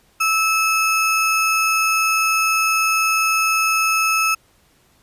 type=ring-modulated tone; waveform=square; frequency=1954 Hz; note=B6; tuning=19 cents flat; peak=-13 dBFS; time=0.2-4.35 s; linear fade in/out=10 ms; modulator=647 Hz; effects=pink hiss -57 dBFS RMS until 5.02 s + resampled to 32000 Hz